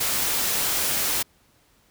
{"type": "noise", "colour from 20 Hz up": "white", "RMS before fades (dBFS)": -24, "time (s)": [0, 1.23], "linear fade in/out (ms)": 10, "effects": ["pink hiss -61 dBFS RMS until 1.9 s"]}